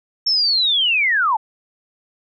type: linear sweep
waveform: sine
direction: down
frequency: 5470 to 817 Hz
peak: -14 dBFS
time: 0.26-1.37 s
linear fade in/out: 10 ms
effects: none